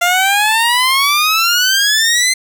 15% pulse exponential sweep, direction up, 690 to 2081 Hz, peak -4 dBFS, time 0.01-2.34 s, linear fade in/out 10 ms, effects none

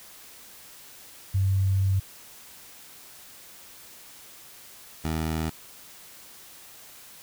sine / 15% pulse tone pair in turn, 96.4 / 79.68 Hz, G2 / D#2, -28 / +42 cents, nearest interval minor third, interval 330 cents, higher first, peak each -20 dBFS, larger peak neither, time 1.34-2 / 5.04-5.5 s, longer first, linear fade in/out 10 ms, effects white hiss -48 dBFS RMS until 7.22 s

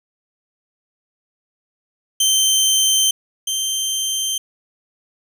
20% pulse tone pair in turn, 3115 / 3135 Hz, G7 / G7, -12 / -1 cents, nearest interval unison, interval 11 cents, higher second, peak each -8 / -14 dBFS, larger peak first, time 2.2-3.11 / 3.47-4.38 s, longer neither, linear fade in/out 5 ms, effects none

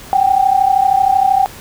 sine tone pair together, 760 / 792.9 Hz, F#5 / G5, +46 / +20 cents, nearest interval minor second, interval 74 cents, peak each -12 dBFS, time 0.13-1.46 s, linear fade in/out 0 ms, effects pink hiss -35 dBFS RMS until 1.6 s

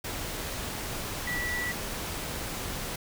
sine tone in noise, 1953 Hz, B6, 20 cents flat, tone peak -30 dBFS, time 1.27-1.72 s, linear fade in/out 5 ms, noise pink, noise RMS -35 dBFS, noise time 0.04-2.96 s, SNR +2 dB, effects none

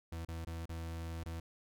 40% pulse tone with dropouts, 82.5 Hz, E2, 2 cents sharp, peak -39 dBFS, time 0.12-1.4 s, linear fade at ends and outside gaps 5 ms, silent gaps 0.25-0.285 / 0.449-0.47 / 0.657-0.692 / 1.236-1.259 s, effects none

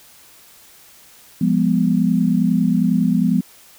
sine chord, F diminished, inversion none, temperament equal with one note detuned, 174.61 / 204.4 / 246.9 Hz, F3 / Ab3 / Cb4, 0 / -27 / 0 cents, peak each -18 dBFS, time 1.41-3.41 s, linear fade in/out 5 ms, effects white hiss -47 dBFS RMS until 3.78 s

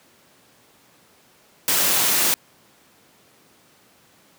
white noise, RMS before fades -19 dBFS, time 1.68-2.34 s, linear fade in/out 0 ms, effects pink hiss -55 dBFS RMS until 4.38 s + high-pass 150 Hz 12 dB/octave

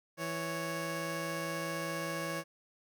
15% pulse tone pair together, 164.82 / 554.4 Hz, E3 / C#5, 0 / 0 cents, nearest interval octave + major sixth, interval 2100 cents, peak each -32 / -31 dBFS, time 0.17-2.44 s, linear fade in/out 50 ms, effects none

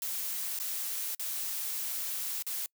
blue noise with dropouts, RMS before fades -35 dBFS, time 0.02-2.66 s, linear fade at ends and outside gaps 1 ms, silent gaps 0.589-0.599 / 1.148-1.195 / 2.424-2.466 s, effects noise-tail reverb RT60 0.1 s tail -26 dB re dry

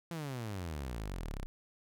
sawtooth exponential sweep, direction down, 173.6 to 30 Hz, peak -34 dBFS, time 0.11-1.46 s, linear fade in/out 0 ms, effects none

